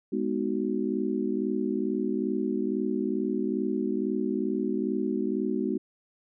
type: chord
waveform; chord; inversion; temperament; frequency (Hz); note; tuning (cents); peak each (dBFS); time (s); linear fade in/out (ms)
sine; G# minor seventh; none; just; 207.7 / 249.2 / 311.5 / 373.8; G#3 / B3 / D#4 / F#4; 0 / +16 / +2 / +18; -31; 0.12-5.78; 10
effects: none